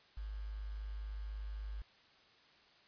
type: tone with quantisation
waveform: sine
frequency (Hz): 51.91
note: G#1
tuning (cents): 0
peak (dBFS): -40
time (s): 0.17-1.82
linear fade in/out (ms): 5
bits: 10
effects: white hiss -65 dBFS RMS until 2.87 s + resampled to 11025 Hz